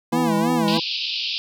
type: tone with vibrato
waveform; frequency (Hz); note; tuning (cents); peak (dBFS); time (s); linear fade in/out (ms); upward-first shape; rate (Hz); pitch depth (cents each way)
square; 227.9; A#3; -39; -21; 0.12-0.78; 10; sine; 3.1; 180
type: harmonic tone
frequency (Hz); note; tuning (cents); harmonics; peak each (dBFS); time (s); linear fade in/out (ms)
164.81; E3; 0; 1 / 2 / 3 / 5 / 6; -26 / -24 / -27 / -29 / -27; 0.12-0.8; 10
type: band-pass noise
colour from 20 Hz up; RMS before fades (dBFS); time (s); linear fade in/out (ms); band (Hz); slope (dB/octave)
white; -26; 0.68-1.38; 0; 2500 to 5000; 96
effects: none